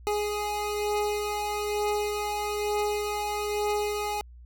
25% pulse beating tone pair, 416 / 417.1 Hz, G#4 / G#4, +3 / +7 cents, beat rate 1.1 Hz, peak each -24 / -30 dBFS, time 0.07-4.21 s, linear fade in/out 0 ms, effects added 60 Hz sine -45 dBFS peak until 4.45 s

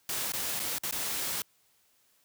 white noise with dropouts, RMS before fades -33 dBFS, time 0.09-1.42 s, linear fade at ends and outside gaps 2 ms, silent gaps 0.321-0.335 / 0.595-0.599 / 0.784-0.834 / 0.911-0.924 s, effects white hiss -68 dBFS RMS until 2.24 s + high-pass 60 Hz 12 dB/octave

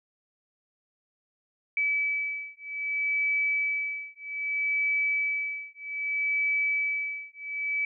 sine beating tone pair, 2296 / 2296.63 Hz, D7 / D7, -40 / -39 cents, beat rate 0.63 Hz, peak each -29 dBFS, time 1.77-7.85 s, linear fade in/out 2 ms, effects none

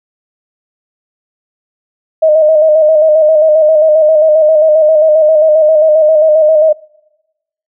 sine tone with vibrato, 622.3 Hz, D#5, in tune, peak -4 dBFS, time 2.22-6.73 s, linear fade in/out 10 ms, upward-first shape square, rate 7.5 Hz, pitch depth 41 cents each way, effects noise-tail reverb RT60 1.0 s tail -26 dB re dry

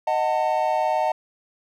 triangle chord, D# diminished, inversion none, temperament equal with one note detuned, 622.3 / 740 / 893.8 Hz, D#5 / F#5 / A5, 0 / 0 / +27 cents, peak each -22 dBFS, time 0.07-1.12 s, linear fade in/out 5 ms, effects none

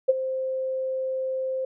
sine tone with ADSR envelope, 523.3 Hz, C5, in tune, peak -12 dBFS, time 0.08-1.65 s, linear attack 15 ms, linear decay 26 ms, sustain -13 dB, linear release 4 ms, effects none

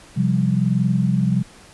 sine chord, C suspended fourth, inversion none, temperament equal, 130.81 / 174.61 / 196 Hz, C3 / F3 / G3, 0 / 0 / 0 cents, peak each -20 dBFS, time 0.16-1.43 s, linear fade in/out 20 ms, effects pink hiss -46 dBFS RMS until 1.73 s + resampled to 24000 Hz

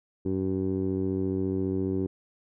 15% pulse tone with low-pass filter, 94.6 Hz, F#2, 39 cents sharp, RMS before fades -28 dBFS, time 0.25-2.07 s, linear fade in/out 10 ms, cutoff 370 Hz, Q 2.9, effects none

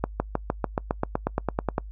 accelerating click train, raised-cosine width 1 ms, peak -9 dBFS, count 15, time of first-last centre 0.04-1.781 s, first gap 160 ms, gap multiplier 0.96, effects noise-tail reverb RT60 0.1 s tail -26 dB re dry + added 51 Hz sine -36 dBFS peak until 1.91 s

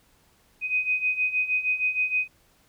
sine beating tone pair, 2500 / 2506.4 Hz, D#7 / D#7, +8 / +12 cents, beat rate 6.4 Hz, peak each -28 / -24 dBFS, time 0.61-2.28 s, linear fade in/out 50 ms, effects pink hiss -62 dBFS RMS until 2.68 s

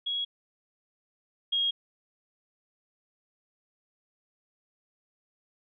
sine tone pair in turn, 3322 / 3269 Hz, G#7 / G#7, 0 / -28 cents, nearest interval unison, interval 28 cents, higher first, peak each -28 / -24 dBFS, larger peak second, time 0.06-0.25 / 1.52-1.71 s, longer neither, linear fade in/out 10 ms, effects none

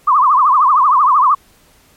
sine tone with vibrato, 1108.7 Hz, C#6, in tune, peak -7 dBFS, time 0.07-1.35 s, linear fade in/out 10 ms, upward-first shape triangle, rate 13 Hz, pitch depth 230 cents each way, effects pink hiss -50 dBFS RMS until 1.96 s + MP3 64 kbps

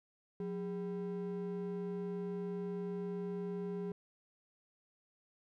triangle ring-modulated tone, 293.7 Hz, D4, in tune, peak -32 dBFS, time 0.4-3.92 s, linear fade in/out 2 ms, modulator 114 Hz, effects none

